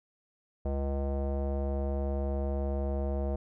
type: tone with low-pass filter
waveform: square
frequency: 69.1 Hz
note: C#2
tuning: 5 cents flat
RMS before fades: -31 dBFS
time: 0.65-3.36 s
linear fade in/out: 5 ms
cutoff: 620 Hz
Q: 3.3
effects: none